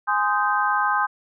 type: chord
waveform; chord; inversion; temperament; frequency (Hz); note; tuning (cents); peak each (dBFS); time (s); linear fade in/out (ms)
sine; Ab major seventh; none; just; 830.6 / 1038.3 / 1245.9 / 1557.4; Ab5 / C6 / Eb6 / G6; 0 / -14 / +2 / -12; -24; 0.07-1.07; 20
effects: none